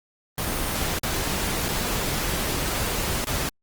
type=noise with dropouts; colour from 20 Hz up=pink; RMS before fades=-26 dBFS; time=0.38-3.49 s; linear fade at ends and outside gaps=1 ms; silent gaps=0.987-1.033 / 1.685-1.688 / 3.245-3.27 s; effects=Opus 24 kbps